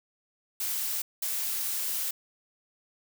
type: noise bursts at uneven times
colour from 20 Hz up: blue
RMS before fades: -31 dBFS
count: 2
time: 0.6-1.02 / 1.22-2.11 s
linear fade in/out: 5 ms
effects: none